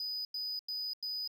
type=tone bursts; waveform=triangle; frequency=4978 Hz; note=D#8; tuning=in tune; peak=-34 dBFS; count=4; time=0-1.276 s; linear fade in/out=2 ms; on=250 ms; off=92 ms; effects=none